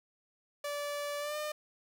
sawtooth tone with pitch glide, 580 to 603.6 Hz, D5 to D5, -22 to +47 cents, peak -31 dBFS, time 0.64-1.52 s, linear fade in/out 5 ms, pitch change +69 cents, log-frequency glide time 1.19-1.37 s, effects none

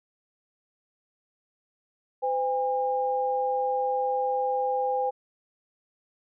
sine tone pair together, 510 / 809.6 Hz, C5 / G#5, -44 / -44 cents, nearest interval minor sixth, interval 800 cents, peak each -27 / -26 dBFS, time 2.22-5.11 s, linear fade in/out 20 ms, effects none

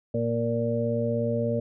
harmonic tone, 116.54 Hz, A#2, in tune, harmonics 1 / 2 / 4 / 5, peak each -29 / -29 / -29 / -29 dBFS, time 0.14-1.6 s, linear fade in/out 5 ms, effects none

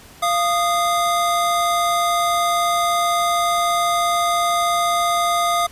square tone pair together, 692.6 / 1234 Hz, F5 / D#6, -15 / -15 cents, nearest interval minor seventh, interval 1000 cents, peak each -20 dBFS, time 0.22-5.67 s, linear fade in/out 10 ms, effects pink hiss -44 dBFS RMS until 5.71 s + resampled to 32000 Hz

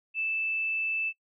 sine tone, 2637 Hz, E7, in tune, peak -27 dBFS, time 0.14-1.13 s, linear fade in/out 50 ms, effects noise-tail reverb RT60 0.1 s tail -22 dB re dry

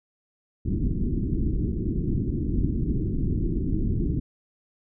pink low-pass noise, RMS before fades -25 dBFS, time 0.65-4.2 s, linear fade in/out 10 ms, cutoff 350 Hz, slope 48 dB/octave, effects none

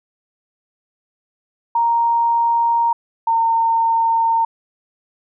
sine tone pair in turn, 932.3 / 912.6 Hz, A#5 / A#5, 0 / -37 cents, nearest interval unison, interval 37 cents, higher first, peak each -13 dBFS, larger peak neither, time 1.75-2.93 / 3.27-4.45 s, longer neither, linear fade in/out 5 ms, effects none

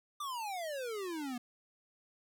square exponential sweep, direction down, 1206 to 236.8 Hz, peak -38 dBFS, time 0.2-1.38 s, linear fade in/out 5 ms, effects none

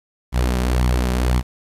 sawtooth tone with flanger, 61.9 Hz, B1, 5 cents sharp, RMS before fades -18 dBFS, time 0.32-1.43 s, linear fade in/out 50 ms, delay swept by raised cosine 0.9 to 5.2 ms, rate 1.9 Hz, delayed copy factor +0.55, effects resampled to 32000 Hz + 8-bit

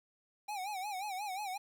square tone with vibrato, 790 Hz, G5, 13 cents sharp, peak -38 dBFS, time 0.48-1.58 s, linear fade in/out 10 ms, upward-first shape sine, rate 5.6 Hz, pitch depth 130 cents each way, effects 11-bit

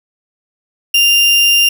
35% pulse tone, 2794 Hz, F7, in tune, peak -6 dBFS, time 0.94-1.69 s, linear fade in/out 5 ms, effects none

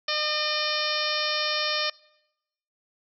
harmonic tone, 606 Hz, D#5, 46 cents flat, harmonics 1 / 2 / 3 / 4 / 5 / 6 / 7 / 8 / 9, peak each -33 / -33 / -33 / -33 / -33 / -33 / -33 / -33 / -33 dBFS, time 0.08-1.9 s, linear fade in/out 5 ms, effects noise-tail reverb RT60 0.9 s tail -23 dB re dry

